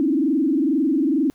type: tone with frequency modulation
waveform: sine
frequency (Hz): 293.7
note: D4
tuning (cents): 0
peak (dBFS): -16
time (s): 0-1.3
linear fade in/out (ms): 0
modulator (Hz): 22.2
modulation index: 1.7
effects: pink hiss -61 dBFS RMS until 1.34 s